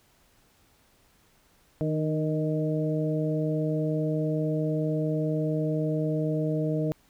harmonic tone with a mistuned harmonic, 155.56 Hz, D#3, in tune, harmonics 1 / 2 / 3 / 4, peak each -27 / -30 / -32 / -33 dBFS, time 1.81-6.92 s, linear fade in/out 0 ms, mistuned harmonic 2, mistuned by -24 cents, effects pink hiss -63 dBFS RMS until 7.09 s

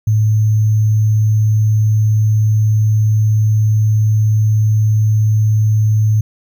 sine tone with sample-and-hold, 107.9 Hz, A2, 33 cents flat, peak -9 dBFS, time 0.07-6.21 s, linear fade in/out 5 ms, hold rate 6300 Hz, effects none

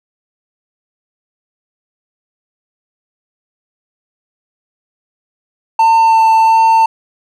triangle tone with vibrato, 896 Hz, A5, 31 cents sharp, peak -4 dBFS, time 5.79-6.86 s, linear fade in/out 5 ms, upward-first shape sine, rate 1.4 Hz, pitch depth 9 cents each way, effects none

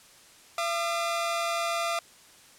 sawtooth tone pair together, 678 / 1208.1 Hz, E5 / D6, +49 / +49 cents, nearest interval minor seventh, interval 1000 cents, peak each -25 / -27 dBFS, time 0.58-1.99 s, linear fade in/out 2 ms, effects white hiss -54 dBFS RMS until 2.58 s + low-pass 10000 Hz 12 dB/octave

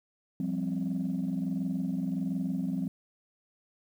sine chord, F suspended second, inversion none, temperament equal, 174.61 / 196 / 261.6 Hz, F3 / G3 / C4, 0 / 0 / 0 cents, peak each -32 dBFS, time 0.4-2.88 s, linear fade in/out 2 ms, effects tanh soft clip ceiling -23 dBFS + 10-bit

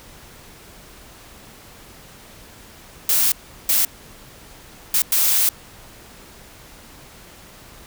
blue noise bursts at uneven times, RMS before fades -17 dBFS, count 4, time 3.09-3.32 / 3.69-3.85 / 4.94-5.02 / 5.12-5.49 s, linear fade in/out 2 ms, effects pink hiss -44 dBFS RMS until 7.86 s

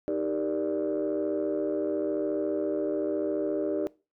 sine chord, Eb major seventh, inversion none, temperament equal, 311.1 / 392 / 466.2 / 587.3 Hz, Eb4 / G4 / Bb4 / D5, 0 / 0 / 0 / 0 cents, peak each -30 / -30 / -34 / -30 dBFS, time 0.08-3.87 s, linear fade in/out 0 ms, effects noise-tail reverb RT60 0.3 s tail -22 dB re dry + tanh soft clip ceiling -20 dBFS

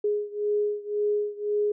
sine beating tone pair, 415.3 / 417.2 Hz, G#4 / G#4, 0 / +8 cents, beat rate 1.9 Hz, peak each -26 / -28 dBFS, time 0.04-1.72 s, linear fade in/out 5 ms, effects none

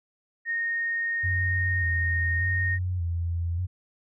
sine tone, 1851 Hz, A#6, 13 cents flat, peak -25 dBFS, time 0.45-2.79 s, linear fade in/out 50 ms
sine tone with vibrato, 87.9 Hz, F2, 12 cents sharp, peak -25 dBFS, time 1.23-3.67 s, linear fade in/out 20 ms, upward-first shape square, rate 0.85 Hz, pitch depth 56 cents each way
effects none

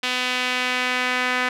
sawtooth tone with band-pass filter sweep, 251.3 Hz, B3, 30 cents sharp, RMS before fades -23 dBFS, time 0.03-1.49 s, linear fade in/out 5 ms, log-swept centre 3000 to 1900 Hz, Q 1.6, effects none

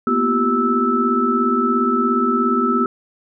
sine tone cluster, 228.9 / 246 / 342.1 / 388 / 1313 Hz, A#3 / B3 / F4 / G4 / E6, -31 / -7 / -36 / -18 / -7 cents, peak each -25 / -19 / -27 / -22 / -18 dBFS, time 0.07-2.86 s, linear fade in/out 2 ms, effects none

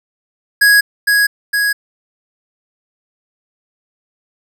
square tone with echo, 1661.2 Hz, G#6, in tune, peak -7 dBFS, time 0.61-0.81 s, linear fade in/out 10 ms, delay 460 ms, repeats 2, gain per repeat -3 dB, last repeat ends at 1.73 s, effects none

